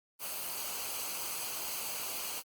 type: noise with comb filter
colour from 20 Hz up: white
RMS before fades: -38 dBFS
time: 0.19-2.43 s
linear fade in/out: 50 ms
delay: 0.55 ms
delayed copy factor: -0.55
effects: Opus 32 kbps